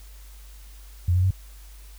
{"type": "tone with pitch steps", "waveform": "sine", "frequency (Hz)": [88.1, 91.15, 94.31], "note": ["F2", "F#2", "F#2"], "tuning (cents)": [16, -25, 34], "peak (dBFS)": -17, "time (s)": [1.08, 1.308], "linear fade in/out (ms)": 5, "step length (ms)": 76, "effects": ["added 50 Hz sine -42 dBFS peak until 1.98 s", "white hiss -53 dBFS RMS until 1.98 s"]}